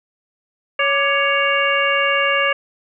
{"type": "harmonic tone with a mistuned harmonic", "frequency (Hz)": 558, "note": "C#5", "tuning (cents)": 11, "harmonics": [1, 2, 3, 4, 5], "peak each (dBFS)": [-21, -21, -21, -21, -21], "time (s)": [0.79, 2.53], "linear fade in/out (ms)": 5, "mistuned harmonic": 2, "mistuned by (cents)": 91, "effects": []}